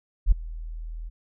sine tone with ADSR envelope, 40.35 Hz, E1, 36 cents flat, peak -10 dBFS, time 0.26-1.1 s, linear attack 55 ms, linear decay 11 ms, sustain -22 dB, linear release 23 ms, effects none

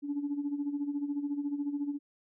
sine tone with tremolo, 287.1 Hz, D4, 39 cents flat, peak -27 dBFS, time 0.02-1.99 s, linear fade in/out 50 ms, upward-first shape sine, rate 14 Hz, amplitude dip 70%, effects tanh soft clip ceiling -25 dBFS

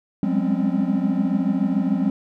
triangle tone cluster, 180.2 / 199.7 / 206.8 / 257.6 / 271.1 Hz, F#3 / G3 / G#3 / C4 / C#4, -45 / +32 / -7 / -27 / -38 cents, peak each -23 dBFS, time 0.23-2.1 s, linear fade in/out 2 ms, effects none

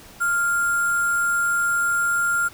sine tone with sample-and-hold, 1396.9 Hz, F6, in tune, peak -18 dBFS, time 0.2-2.49 s, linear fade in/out 20 ms, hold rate 8820 Hz, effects pink hiss -45 dBFS RMS until 2.53 s

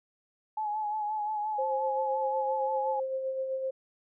sine tone with vibrato, 849 Hz, G#5, 38 cents sharp, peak -29 dBFS, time 0.57-3 s, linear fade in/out 5 ms, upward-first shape sine, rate 5.7 Hz, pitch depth 39 cents each way
sine tone with tremolo, 528 Hz, C5, 16 cents sharp, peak -28 dBFS, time 1.58-3.71 s, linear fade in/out 10 ms, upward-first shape sine, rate 7.8 Hz, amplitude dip 40%
effects none

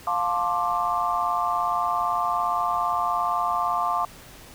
sine chord, D minor seventh, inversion first, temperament just, 704.8 / 881 / 1057.2 / 1174.7 Hz, F5 / A5 / C6 / D6, +16 / +2 / +18 / 0 cents, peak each -27 / -29 / -27 / -26 dBFS, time 0.07-4.05 s, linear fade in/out 2 ms, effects pink hiss -46 dBFS RMS until 4.54 s

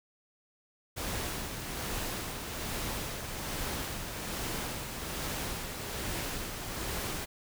pink noise with tremolo, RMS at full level -35 dBFS, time 0.96-7.26 s, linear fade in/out 20 ms, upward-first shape sine, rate 1.2 Hz, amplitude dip 40%, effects none

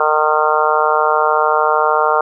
harmonic tone, 153.2 Hz, D#3, 27 cents flat, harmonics 3 / 4 / 5 / 6 / 7 / 8 / 9, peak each -19 / -19 / -19 / -19 / -19 / -19 / -19 dBFS, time 0-2.21 s, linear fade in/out 2 ms, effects none

